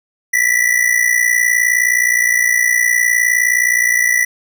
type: ring-modulated tone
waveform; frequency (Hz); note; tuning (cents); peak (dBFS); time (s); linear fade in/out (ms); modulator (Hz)
square; 1967; B6; -7; -9; 0.33-4.25; 10; 29.7
effects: none